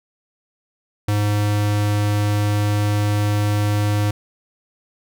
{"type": "tone", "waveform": "square", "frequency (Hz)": 103.83, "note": "G#2", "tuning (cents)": 0, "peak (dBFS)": -17, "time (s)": [1.08, 4.11], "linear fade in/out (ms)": 5, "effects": []}